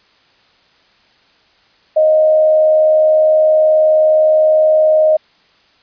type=tone with frequency modulation; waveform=sine; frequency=622.3 Hz; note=D#5; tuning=in tune; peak=-7 dBFS; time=1.96-5.17 s; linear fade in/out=10 ms; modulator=79.2 Hz; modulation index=0.22; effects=white hiss -52 dBFS RMS until 5.82 s + resampled to 11025 Hz